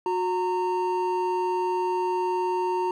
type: tone pair together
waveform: triangle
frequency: 363.9 / 919.5 Hz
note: F#4 / A#5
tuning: -29 / -24 cents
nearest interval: octave + major third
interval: 1605 cents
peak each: -24 dBFS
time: 0.06-2.91 s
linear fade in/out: 2 ms
effects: none